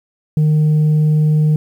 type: tone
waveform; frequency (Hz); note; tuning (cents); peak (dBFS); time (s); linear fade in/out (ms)
sine; 153.2; D#3; -27; -7; 0.37-1.56; 2
effects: tanh soft clip ceiling -9 dBFS + 8-bit